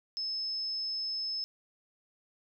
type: tone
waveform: sine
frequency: 5220 Hz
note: E8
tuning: 18 cents flat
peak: -32 dBFS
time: 0.17-1.44 s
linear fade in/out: 0 ms
effects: none